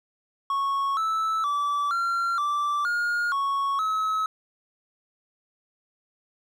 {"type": "tone with pitch steps", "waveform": "triangle", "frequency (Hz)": [1104, 1312, 1156, 1374, 1169, 1425, 1108, 1287], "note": ["C#6", "E6", "D6", "F6", "D6", "F6", "C#6", "E6"], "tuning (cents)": [-7, -9, -28, -29, -8, 34, -1, -42], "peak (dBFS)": -21, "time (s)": [0.5, 4.26], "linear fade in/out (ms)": 2, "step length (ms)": 470, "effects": []}